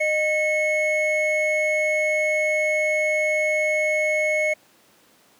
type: tone pair together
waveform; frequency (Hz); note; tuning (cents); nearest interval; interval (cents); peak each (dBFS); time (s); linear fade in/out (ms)
triangle; 614.3 / 2191; D#5 / C#7; -22 / -21; octave + minor seventh; 2201; -20; 0-4.54; 10
effects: pink hiss -56 dBFS RMS until 5.39 s + high-pass 200 Hz 12 dB/octave